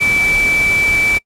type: tone in noise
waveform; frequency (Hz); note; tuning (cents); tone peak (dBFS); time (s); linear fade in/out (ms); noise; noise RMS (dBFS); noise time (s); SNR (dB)
sine; 2315; D7; -25; -11; 0-1.19; 20; pink; -24; 0-1.19; +10
effects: noise-tail reverb RT60 0.1 s tail -24 dB re dry + low-pass 12000 Hz 12 dB/octave